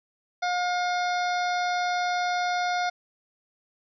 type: harmonic tone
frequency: 715 Hz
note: F5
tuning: 41 cents sharp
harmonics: 1 / 2 / 3 / 5 / 6 / 7 / 8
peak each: -25 / -31 / -35 / -39 / -41 / -42 / -43 dBFS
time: 0.42-2.9 s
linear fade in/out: 10 ms
effects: none